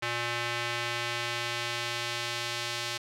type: tone with band-pass filter sweep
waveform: square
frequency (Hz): 119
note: A#2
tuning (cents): +36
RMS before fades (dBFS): -33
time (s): 0.02-2.98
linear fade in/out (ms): 10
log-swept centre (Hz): 2300 to 4000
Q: 1
effects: none